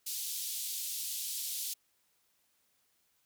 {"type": "band-pass noise", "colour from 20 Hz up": "white", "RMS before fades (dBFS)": -38, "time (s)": [0.06, 1.74], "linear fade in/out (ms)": 10, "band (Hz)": [3300, 16000], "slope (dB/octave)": 24, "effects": ["white hiss -74 dBFS RMS until 3.25 s"]}